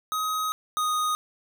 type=tone pair in turn; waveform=square; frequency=1262 / 1242.5 Hz; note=D#6 / D#6; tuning=+24 / -3 cents; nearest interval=unison; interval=27 cents; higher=first; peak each=-26 / -24 dBFS; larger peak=second; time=0.12-0.52 / 0.77-1.15 s; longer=first; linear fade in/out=0 ms; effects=none